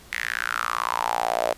sawtooth tone with high-pass filter sweep, 58 Hz, A#1, 8 cents flat, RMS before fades -26 dBFS, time 0.12-1.53 s, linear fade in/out 5 ms, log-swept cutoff 2000 to 590 Hz, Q 6, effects pink hiss -49 dBFS RMS until 1.57 s + resampled to 32000 Hz

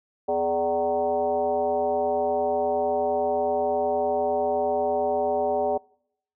sine tone with frequency modulation, 587.3 Hz, D5, in tune, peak -21 dBFS, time 0.28-5.78 s, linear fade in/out 10 ms, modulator 169 Hz, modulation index 1.3, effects noise-tail reverb RT60 0.7 s tail -26 dB re dry

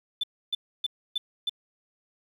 sine tone bursts, 3520 Hz, A7, in tune, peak -23 dBFS, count 5, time 0.21-1.495 s, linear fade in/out 5 ms, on 25 ms, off 290 ms, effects tanh soft clip ceiling -21 dBFS + 9-bit

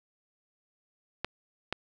clicks, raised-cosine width 0.3 ms, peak -14 dBFS, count 2, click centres 1.246 / 1.726 s, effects none

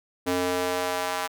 square tone with high-pass filter sweep, 90.1 Hz, F#2, 45 cents flat, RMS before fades -27 dBFS, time 0.26-1.28 s, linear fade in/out 20 ms, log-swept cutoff 320 to 890 Hz, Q 1.4, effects none

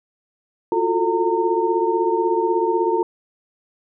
sine tone cluster, 348.1 / 364.3 / 443.4 / 915 Hz, F4 / F#4 / A4 / A#5, -6 / -27 / +13 / -32 cents, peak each -22 dBFS, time 0.72-3.03 s, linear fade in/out 2 ms, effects none

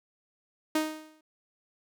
sawtooth tone with exponential decay, 311.1 Hz, D#4, in tune, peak -19 dBFS, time 0.75-1.21 s, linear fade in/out 5 ms, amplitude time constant 98 ms, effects none

